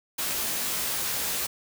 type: noise with comb filter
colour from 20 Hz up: white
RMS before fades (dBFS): -29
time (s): 0.18-1.47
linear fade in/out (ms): 10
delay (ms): 17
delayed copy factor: +0.95
effects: none